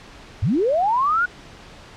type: linear sweep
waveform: sine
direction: up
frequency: 71.9 to 1480 Hz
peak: -16 dBFS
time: 0.42-1.26 s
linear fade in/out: 10 ms
effects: pink hiss -43 dBFS RMS until 1.96 s + low-pass 5000 Hz 12 dB/octave